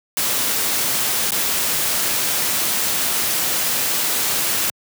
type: noise with dropouts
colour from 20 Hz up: white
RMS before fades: -20 dBFS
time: 0.17-4.7 s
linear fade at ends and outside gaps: 1 ms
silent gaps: 1.307-1.319 s
effects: high-pass 100 Hz 12 dB/octave